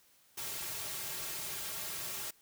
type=noise with comb filter; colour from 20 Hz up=white; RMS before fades=-40 dBFS; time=0.37-2.31 s; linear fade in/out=10 ms; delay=4 ms; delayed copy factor=-0.85; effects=white hiss -66 dBFS RMS until 2.41 s